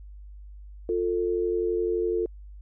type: tone pair together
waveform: sine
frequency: 353.2 / 445 Hz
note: F4 / A4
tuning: +20 / +20 cents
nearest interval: major third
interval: 400 cents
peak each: -26 dBFS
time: 0.89-2.26 s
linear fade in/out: 2 ms
effects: added 50 Hz sine -41 dBFS peak until 2.61 s